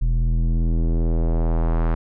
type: tone with low-pass filter sweep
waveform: square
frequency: 41.2 Hz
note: E1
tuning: in tune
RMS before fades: -19 dBFS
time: 0.01-1.95 s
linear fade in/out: 10 ms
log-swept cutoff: 110 to 1400 Hz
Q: 1.2
effects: none